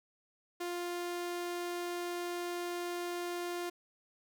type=tone; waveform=sawtooth; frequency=350.4 Hz; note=F4; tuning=6 cents sharp; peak=-32 dBFS; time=0.6-3.7 s; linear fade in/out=10 ms; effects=none